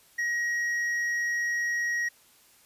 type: tone with hard clipping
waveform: sine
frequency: 1895 Hz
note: A#6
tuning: 28 cents sharp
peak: -27 dBFS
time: 0.18-2.09 s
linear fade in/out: 10 ms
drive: 4 dB
effects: white hiss -59 dBFS RMS until 2.65 s + resampled to 32000 Hz